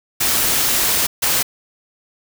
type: noise bursts at uneven times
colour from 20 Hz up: white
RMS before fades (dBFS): -17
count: 2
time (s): 0.2-1.07 / 1.22-1.43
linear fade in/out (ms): 10
effects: none